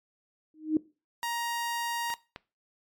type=tone with exponential growth; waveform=sine; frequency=311.1 Hz; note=D#4; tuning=in tune; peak=-18 dBFS; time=0.54-0.77 s; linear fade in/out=2 ms; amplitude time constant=48 ms
type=tone; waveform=sawtooth; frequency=940 Hz; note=A#5; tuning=14 cents sharp; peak=-26 dBFS; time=1.23-2.14 s; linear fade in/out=0 ms
type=clicks; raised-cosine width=0.3 ms; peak=-25 / -23 dBFS; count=2; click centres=2.102 / 2.361 s
effects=noise-tail reverb RT60 0.3 s tail -20 dB re dry + MP3 96 kbps